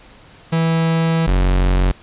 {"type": "tone pair in turn", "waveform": "45% pulse", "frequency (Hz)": [163.8, 45.96], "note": ["E3", "F#1"], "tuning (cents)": [-11, -11], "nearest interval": "octave + minor seventh", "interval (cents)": 2200, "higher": "first", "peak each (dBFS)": [-14, -12], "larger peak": "second", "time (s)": [[0.52, 1.27], [1.27, 1.92]], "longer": "first", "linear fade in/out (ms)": 10, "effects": ["pink hiss -45 dBFS RMS until 2.02 s", "resampled to 8000 Hz"]}